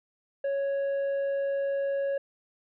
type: tone with tanh clipping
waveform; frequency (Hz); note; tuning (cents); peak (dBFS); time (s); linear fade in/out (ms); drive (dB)
triangle; 554.4; C#5; 0; -27; 0.44-2.18; 5; 9
effects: none